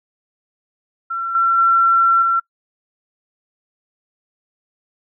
sine tone with level steps, 1356 Hz, E6, 49 cents sharp, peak -20 / -12 / -10 / -13 dBFS, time 1.1-2.4 s, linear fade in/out 10 ms, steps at 1.35 / 1.58 / 2.22 s, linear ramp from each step 2 ms, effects noise-tail reverb RT60 0.1 s tail -24 dB re dry

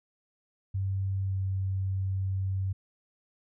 sine tone with pitch glide, 96.6 to 95.66 Hz, G2 to G2, -25 to -42 cents, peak -27 dBFS, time 0.74-2.73 s, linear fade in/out 10 ms, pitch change -17 cents, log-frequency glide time 1.23-1.36 s, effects none

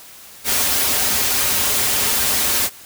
white noise with comb filter, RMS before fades -18 dBFS, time 0.44-2.7 s, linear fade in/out 50 ms, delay 6 ms, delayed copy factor -0.6, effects white hiss -41 dBFS RMS until 2.85 s

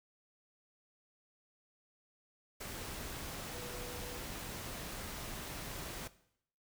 sine tone in noise, 490.2 Hz, B4, 13 cents flat, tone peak -50 dBFS, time 3.52-4.19 s, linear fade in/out 10 ms, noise pink, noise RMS -44 dBFS, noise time 2.6-6.08 s, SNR -9 dB, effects noise-tail reverb RT60 0.7 s tail -17 dB re dry

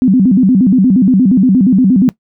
sine tone with vibrato, 220.8 Hz, A3, 6 cents sharp, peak -5 dBFS, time 0.02-2.09 s, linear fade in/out 0 ms, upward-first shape square, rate 8.5 Hz, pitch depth 260 cents each way, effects noise-tail reverb RT60 0.1 s tail -20 dB re dry

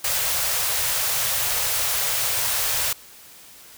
white band-stop noise, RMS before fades -23 dBFS, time 0.04-2.93 s, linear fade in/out 5 ms, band 150 to 450 Hz, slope 48 dB/octave, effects white hiss -46 dBFS RMS until 3.77 s

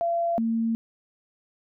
sine tone pair in turn, 681 / 227.3 Hz, F5 / A#3, -44 / -43 cents, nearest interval octave + perfect fifth, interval 1899 cents, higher first, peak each -22 dBFS, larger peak neither, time 0.01-0.38 / 0.38-0.75 s, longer neither, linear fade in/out 0 ms, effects none

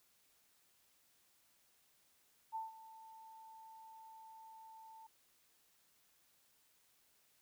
sine tone with ADSR envelope, 890 Hz, A5, 20 cents sharp, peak -38 dBFS, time 2.52-5.07 s, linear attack 33 ms, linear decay 160 ms, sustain -16 dB, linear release 7 ms, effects white hiss -73 dBFS RMS until 7.41 s

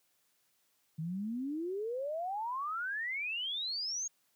sine exponential sweep, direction up, 152.9 to 6690 Hz, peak -34 dBFS, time 0.98-4.08 s, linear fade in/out 10 ms, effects white hiss -74 dBFS RMS until 4.35 s + high-pass 100 Hz 12 dB/octave

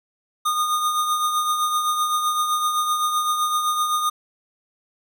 square tone with tremolo, 1226 Hz, D#6, 26 cents flat, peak -18 dBFS, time 0.45-4.1 s, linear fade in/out 10 ms, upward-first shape triangle, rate 7.8 Hz, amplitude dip 50%, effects none

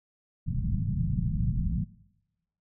white low-pass noise, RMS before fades -28 dBFS, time 0.46-1.85 s, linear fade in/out 20 ms, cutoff 190 Hz, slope 48 dB/octave, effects noise-tail reverb RT60 1.0 s tail -22 dB re dry

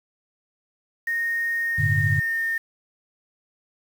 sine tone with pitch glide, 1852 to 1823.3 Hz, A#6 to A#6, -12 to -39 cents, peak -22 dBFS, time 1.07-2.58 s, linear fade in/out 5 ms, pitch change -27 cents, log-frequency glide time 1.6-2.41 s
sine chord, G suspended second, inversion none, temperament equal with one note detuned, 98 / 112.51 / 146.83 Hz, G2 / A2 / D3, 0 / +39 / 0 cents, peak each -24 dBFS, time 1.78-2.2 s, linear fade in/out 10 ms
effects 7-bit

